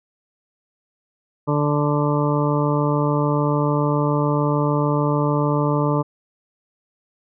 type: harmonic tone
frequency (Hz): 146.83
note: D3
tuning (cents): 0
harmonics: 1 / 2 / 3 / 4 / 6 / 7 / 8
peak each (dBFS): -20 / -23 / -25 / -26 / -28 / -28 / -29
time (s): 1.47-6.03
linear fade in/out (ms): 20
effects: none